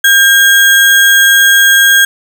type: tone with sample-and-hold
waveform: sine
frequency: 1602 Hz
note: G6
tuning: 37 cents sharp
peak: -3 dBFS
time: 0.04-2.05 s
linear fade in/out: 5 ms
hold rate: 4900 Hz
effects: none